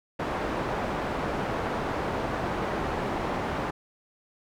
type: low-pass noise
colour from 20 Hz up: white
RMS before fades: -30 dBFS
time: 0.19-3.71 s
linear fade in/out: 10 ms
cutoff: 940 Hz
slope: 12 dB/octave
effects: none